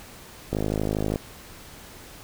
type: click train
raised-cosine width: 2 ms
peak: -12 dBFS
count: 34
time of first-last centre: 0.53-1.159 s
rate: 52.5 Hz
effects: pink hiss -45 dBFS RMS until 2.23 s